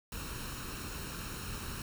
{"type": "noise with comb filter", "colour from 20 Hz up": "pink", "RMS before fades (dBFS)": -41, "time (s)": [0.12, 1.82], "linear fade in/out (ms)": 2, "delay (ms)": 0.73, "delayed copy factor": 0.6, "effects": []}